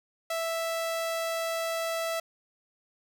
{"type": "tone", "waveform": "sawtooth", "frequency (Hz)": 659.3, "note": "E5", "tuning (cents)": 0, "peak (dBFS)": -25, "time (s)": [0.3, 2.2], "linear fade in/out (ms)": 5, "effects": []}